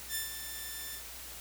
5% pulse tone with ADSR envelope, 1773 Hz, A6, 13 cents sharp, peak -21 dBFS, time 0.08-1.04 s, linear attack 71 ms, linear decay 140 ms, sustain -9 dB, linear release 99 ms, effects added 60 Hz sine -54 dBFS peak until 1.4 s + white hiss -46 dBFS RMS until 1.4 s

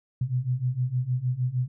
sine beating tone pair, 122.6 / 129.1 Hz, B2 / C3, -12 / -23 cents, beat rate 6.5 Hz, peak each -28 / -26 dBFS, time 0.21-1.68 s, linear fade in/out 5 ms, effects none

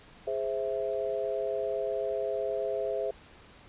sine chord, Ab augmented, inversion none, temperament equal, 415.3 / 523.3 / 659.3 Hz, Ab4 / C5 / E5, 0 / 0 / 0 cents, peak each -33 dBFS, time 0.27-3.11 s, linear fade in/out 5 ms, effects pink hiss -54 dBFS RMS until 3.68 s + resampled to 8000 Hz

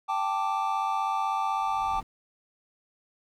triangle chord, G suspended second, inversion none, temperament equal, 784 / 880 / 1174.7 Hz, G5 / A5 / D6, 0 / 0 / 0 cents, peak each -28 dBFS, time 0.08-2.01 s, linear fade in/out 20 ms
brown noise with exponential growth, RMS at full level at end -38 dBFS, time 1.34-2.03 s, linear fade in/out 5 ms, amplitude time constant 150 ms
effects none

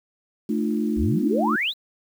sine chord, D minor, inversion second, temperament equal with one note detuned, 220 / 300.4 / 349.2 Hz, A3 / D4 / F4, 0 / +39 / 0 cents, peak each -23 / -26 / -29 dBFS, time 0.49-1.56 s, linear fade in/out 5 ms
sine exponential sweep, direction up, 54.8 to 4190 Hz, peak -21 dBFS, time 0.96-1.74 s, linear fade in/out 50 ms
effects 8-bit

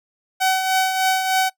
sawtooth tone with tremolo, 756 Hz, F#5, 37 cents sharp, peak -11 dBFS, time 0.4-1.5 s, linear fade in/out 20 ms, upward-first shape triangle, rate 3.3 Hz, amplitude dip 55%, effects noise-tail reverb RT60 0.1 s tail -20 dB re dry

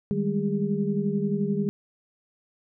sine tone cluster, 153.7 / 196.7 / 208.1 / 406.5 Hz, D#3 / G3 / G#3 / G#4, -21 / +6 / +4 / -37 cents, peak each -31 / -26 / -29 / -30 dBFS, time 0.11-1.69 s, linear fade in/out 0 ms, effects none

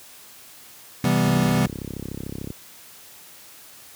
square chord, C major seventh, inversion none, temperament equal, 130.81 / 164.81 / 196 / 246.9 Hz, C3 / E3 / G3 / B3, 0 / 0 / 0 / 0 cents, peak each -24 dBFS, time 1.04-1.66 s, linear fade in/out 2 ms
click train, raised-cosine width 3 ms, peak -18 dBFS, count 43, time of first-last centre 1.25-2.504 s, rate 33.5 Hz
effects white hiss -46 dBFS RMS until 3.95 s + high-pass 60 Hz 12 dB/octave

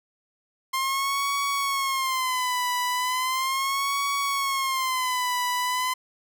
sawtooth tone with vibrato, 1053 Hz, C6, 11 cents sharp, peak -20 dBFS, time 0.73-5.94 s, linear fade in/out 10 ms, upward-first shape sine, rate 0.37 Hz, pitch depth 110 cents each way, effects none

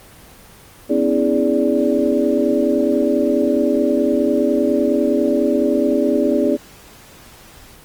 sine tone cluster, 248.9 / 278.7 / 323.1 / 413.5 / 582 Hz, B3 / C#4 / E4 / G#4 / D5, +14 / +9 / -35 / -8 / -16 cents, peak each -20 dBFS, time 0.89-6.57 s, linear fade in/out 20 ms, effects pink hiss -43 dBFS RMS until 7.84 s + Opus 24 kbps

